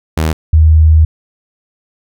sawtooth / sine tone pair in turn, 79.1 / 78.79 Hz, D#2 / D#2, +29 / +22 cents, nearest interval unison, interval 7 cents, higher first, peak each -7 / -3 dBFS, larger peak second, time 0.17-0.33 / 0.53-1.05 s, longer second, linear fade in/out 5 ms, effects none

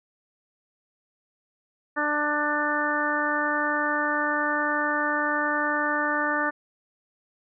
harmonic tone, 296.5 Hz, D4, 17 cents sharp, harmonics 1 / 2 / 3 / 4 / 5 / 6, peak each -31 / -31 / -31 / -29 / -29 / -28 dBFS, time 1.96-6.51 s, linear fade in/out 20 ms, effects none

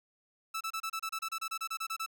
sawtooth tone bursts, 1316 Hz, E6, 3 cents flat, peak -30 dBFS, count 16, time 0.54-2.063 s, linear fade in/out 10 ms, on 68 ms, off 29 ms, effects none

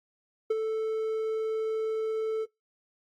triangle tone with ADSR envelope, 440.2 Hz, A4, 1 cent sharp, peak -19 dBFS, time 0.5-2.46 s, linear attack 8 ms, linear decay 28 ms, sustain -6 dB, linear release 26 ms, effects noise-tail reverb RT60 0.2 s tail -24 dB re dry + AAC 48 kbps

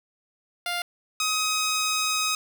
10% pulse tone pair in turn, 701 / 1261.7 Hz, F5 / D#6, +6 / +24 cents, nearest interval minor seventh, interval 1018 cents, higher second, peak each -18 / -15 dBFS, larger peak second, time 0.66-0.82 / 1.2-2.35 s, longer second, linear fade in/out 2 ms, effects none

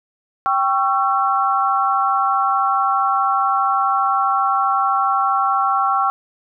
sine chord, C# diminished, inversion second, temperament equal with one note detuned, 784 / 1108.7 / 1343.9 Hz, G5 / C#6 / E6, 0 / 0 / +33 cents, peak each -19 dBFS, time 0.46-6.1 s, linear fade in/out 0 ms, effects none

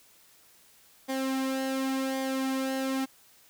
sawtooth tone with flanger, 265.6 Hz, C4, 26 cents sharp, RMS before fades -30 dBFS, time 1.08-3.06 s, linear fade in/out 20 ms, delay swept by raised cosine 0.73 to 2.93 ms, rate 0.9 Hz, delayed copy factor -0.6, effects white hiss -59 dBFS RMS until 3.49 s

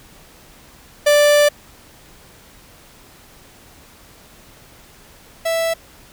45% pulse tone pair in turn, 587.3 / 659.2 Hz, D5 / E5, 0 / 0 cents, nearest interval major second, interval 200 cents, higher second, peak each -10 / -17 dBFS, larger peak first, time 1.06-1.49 / 5.45-5.74 s, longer first, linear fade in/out 10 ms, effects pink hiss -46 dBFS RMS until 6.12 s

